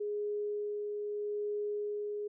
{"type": "tone with tremolo", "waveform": "sine", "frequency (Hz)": 415.3, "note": "G#4", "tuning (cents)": 0, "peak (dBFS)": -32, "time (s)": [0, 2.28], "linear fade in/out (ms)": 10, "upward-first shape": "sine", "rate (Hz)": 0.8, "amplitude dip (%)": 25, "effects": []}